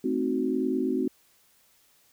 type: chord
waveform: sine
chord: A diminished seventh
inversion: none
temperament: equal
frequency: 220 / 261.6 / 311.1 / 370 Hz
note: A3 / C4 / Eb4 / Gb4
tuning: 0 / 0 / 0 / 0 cents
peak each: -33 / -27 / -32 / -29 dBFS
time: 0.04-1.08 s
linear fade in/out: 5 ms
effects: white hiss -63 dBFS RMS until 2.12 s